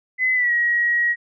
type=tone with pitch glide; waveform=sine; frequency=2026 to 1901.3 Hz; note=B6 to A#6; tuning=+44 to +34 cents; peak=-16 dBFS; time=0.18-1.16 s; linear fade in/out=50 ms; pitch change=-110 cents; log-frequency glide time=0.34-0.52 s; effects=none

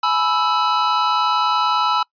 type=chord; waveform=square; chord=E major; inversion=first; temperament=equal with one note detuned; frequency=847.6 / 987.8 / 1318.5 Hz; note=G#5 / B5 / E6; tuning=+35 / 0 / 0 cents; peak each=-24 / -21 / -19 dBFS; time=0.03-2.03 s; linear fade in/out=5 ms; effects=noise-tail reverb RT60 0.1 s tail -25 dB re dry + resampled to 11025 Hz

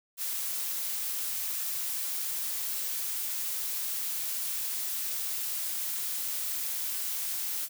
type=noise; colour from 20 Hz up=blue; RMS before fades=-33 dBFS; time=0.17-7.69 s; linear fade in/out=50 ms; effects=none

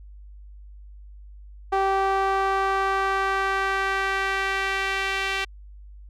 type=tone with band-pass filter sweep; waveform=sawtooth; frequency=388.1 Hz; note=G4; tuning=17 cents flat; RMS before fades=-24 dBFS; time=1.72-5.45 s; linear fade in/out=10 ms; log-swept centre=840 to 2500 Hz; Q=1.6; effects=added 50 Hz sine -41 dBFS peak until 6.09 s

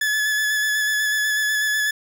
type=tone with vibrato; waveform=40% pulse; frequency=1717 Hz; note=A6; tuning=43 cents flat; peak=-18 dBFS; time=0.01-1.91 s; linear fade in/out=5 ms; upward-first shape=square; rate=8.1 Hz; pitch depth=16 cents each way; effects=none

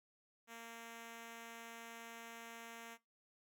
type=tone; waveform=5% pulse; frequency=230.5 Hz; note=A#3; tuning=19 cents flat; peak=-39 dBFS; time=0.47-2.98 s; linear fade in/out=50 ms; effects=noise-tail reverb RT60 0.2 s tail -19 dB re dry

